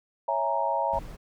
sine chord, A# half-diminished seventh, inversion first, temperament equal, 554.4 / 659.3 / 830.6 / 932.3 Hz, C#5 / E5 / G#5 / A#5, 0 / 0 / 0 / 0 cents, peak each -31 / -30 / -31 / -27 dBFS, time 0.28-0.99 s, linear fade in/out 5 ms
brown noise, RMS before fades -39 dBFS, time 0.92-1.17 s, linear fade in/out 20 ms
effects none

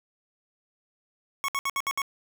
25% pulse tone bursts, 1103 Hz, C#6, 9 cents flat, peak -22 dBFS, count 6, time 1.44-2.018 s, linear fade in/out 0 ms, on 43 ms, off 64 ms, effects none

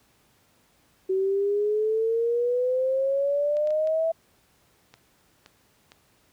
sine exponential sweep, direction up, 375.9 to 659.3 Hz, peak -21 dBFS, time 1.09-4.12 s, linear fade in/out 10 ms
clicks, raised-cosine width 0.2 ms, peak -29 dBFS, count 7, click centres 3.569 / 3.673 / 3.706 / 3.873 / 4.94 / 5.461 / 5.919 s
effects pink hiss -63 dBFS RMS until 6.32 s + high-pass 60 Hz 12 dB/octave

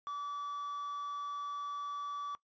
triangle tone with quantisation, 1152 Hz, D6, 34 cents flat, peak -35 dBFS, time 0.07-2.35 s, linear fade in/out 0 ms, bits 10, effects noise-tail reverb RT60 0.1 s tail -20 dB re dry + resampled to 16000 Hz

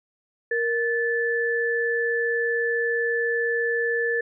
sine tone pair together, 467.8 / 1746 Hz, A#4 / A6, +6 / -14 cents, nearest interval octave + major seventh, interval 2280 cents, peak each -24 dBFS, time 0.51-4.21 s, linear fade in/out 5 ms, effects none

